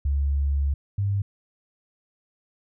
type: tone pair in turn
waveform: sine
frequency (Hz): 70.2 / 99.91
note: C#2 / G2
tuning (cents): +22 / +33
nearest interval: tritone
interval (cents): 611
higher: second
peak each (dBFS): -20 / -21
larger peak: first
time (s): 0.05-0.74 / 0.98-1.22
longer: first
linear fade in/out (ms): 5
effects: none